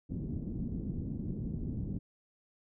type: low-pass noise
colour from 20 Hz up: white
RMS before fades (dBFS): -37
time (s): 0.09-1.99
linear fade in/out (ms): 20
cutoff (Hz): 250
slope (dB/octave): 24
effects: none